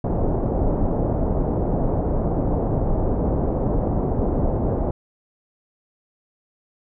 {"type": "low-pass noise", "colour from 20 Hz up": "pink", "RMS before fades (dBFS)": -21, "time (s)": [0.04, 4.91], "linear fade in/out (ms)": 2, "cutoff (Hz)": 730, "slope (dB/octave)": 24, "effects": []}